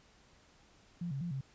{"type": "tone with pitch steps", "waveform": "sine", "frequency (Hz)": [173, 137, 172.8, 134.7], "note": ["F3", "C#3", "F3", "C#3"], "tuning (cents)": [-16, -20, -18, -49], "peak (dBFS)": -35, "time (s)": [1.01, 1.41], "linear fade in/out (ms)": 5, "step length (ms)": 100, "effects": ["pink hiss -64 dBFS RMS until 1.54 s", "resampled to 16000 Hz"]}